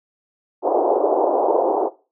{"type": "band-pass noise", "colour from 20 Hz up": "pink", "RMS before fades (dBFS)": -18, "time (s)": [0.62, 1.9], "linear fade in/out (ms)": 50, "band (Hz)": [340, 900], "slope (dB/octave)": 48, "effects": ["noise-tail reverb RT60 0.3 s tail -17 dB re dry"]}